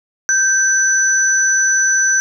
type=tone pair together; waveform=sine; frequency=1564 / 5973 Hz; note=G6 / F#8; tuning=-4 / +15 cents; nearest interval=octave + major seventh; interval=2319 cents; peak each=-14 dBFS; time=0.29-2.2 s; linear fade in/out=0 ms; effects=none